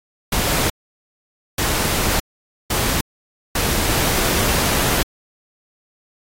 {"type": "noise bursts at uneven times", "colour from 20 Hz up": "pink", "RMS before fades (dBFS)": -19, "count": 4, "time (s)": [[0.32, 0.7], [1.58, 2.2], [2.7, 3.01], [3.55, 5.03]], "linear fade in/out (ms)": 5, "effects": ["AAC 48 kbps"]}